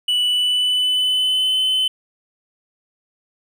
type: tone with pitch glide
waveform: triangle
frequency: 2960 to 3043 Hz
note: F#7 to F#7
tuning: 0 to +48 cents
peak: -14 dBFS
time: 0.08-1.88 s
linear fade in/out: 5 ms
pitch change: +48 cents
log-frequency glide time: 0.23-1.59 s
effects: none